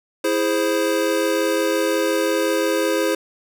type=chord; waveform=square; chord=E augmented; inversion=none; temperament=equal; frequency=329.6 / 415.3 / 523.3 Hz; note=E4 / G#4 / B#4; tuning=0 / 0 / 0 cents; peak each=-23 / -24 / -22 dBFS; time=0.24-3.15 s; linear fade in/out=5 ms; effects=none